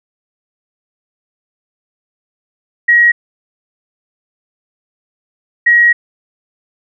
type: tone pair in turn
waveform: sine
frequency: 1899 / 1899 Hz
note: A#6 / A#6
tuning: +32 / +32 cents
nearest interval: unison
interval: 0 cents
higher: neither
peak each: -5 dBFS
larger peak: neither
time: 2.88-3.12 / 5.66-5.93 s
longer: second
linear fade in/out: 10 ms
effects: none